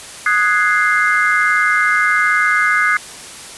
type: chord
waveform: sine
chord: Ab dominant seventh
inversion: second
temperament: equal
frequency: 1244.5 / 1480 / 1661.2 / 2093 Hz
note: Eb6 / Gb6 / Ab6 / C7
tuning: 0 / 0 / 0 / 0 cents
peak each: -17 dBFS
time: 0.26-2.97 s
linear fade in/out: 2 ms
effects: white hiss -33 dBFS RMS until 3.57 s + resampled to 24000 Hz